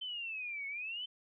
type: exponential two-way sweep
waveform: sine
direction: down then up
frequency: 3094 to 2191 to 3094 Hz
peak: -38 dBFS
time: 0.01-1.06 s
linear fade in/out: 10 ms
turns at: 0.67 s
effects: none